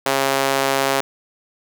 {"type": "tone with high-pass filter", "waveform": "sawtooth", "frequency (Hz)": 136.3, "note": "C#3", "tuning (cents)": -29, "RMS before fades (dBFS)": -19, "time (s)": [0.06, 1.01], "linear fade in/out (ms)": 2, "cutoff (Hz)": 540, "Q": 0.98, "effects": []}